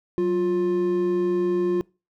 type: tone pair together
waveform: triangle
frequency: 186.5 / 352.7 Hz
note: F#3 / F4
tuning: +14 / +17 cents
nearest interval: major seventh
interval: 1103 cents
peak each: -26 / -18 dBFS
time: 0.18-1.81 s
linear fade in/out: 0 ms
effects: noise-tail reverb RT60 0.3 s tail -24 dB re dry